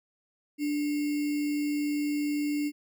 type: tone with sample-and-hold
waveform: sine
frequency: 293.7 Hz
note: D4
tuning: in tune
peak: -26 dBFS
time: 0.58-2.72 s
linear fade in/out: 50 ms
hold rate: 2450 Hz
effects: none